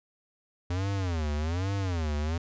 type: tone with vibrato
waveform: square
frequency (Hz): 85.7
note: F2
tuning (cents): -32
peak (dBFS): -28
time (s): 0.7-2.38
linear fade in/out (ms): 5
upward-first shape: sine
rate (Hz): 1.2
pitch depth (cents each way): 260
effects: resampled to 16000 Hz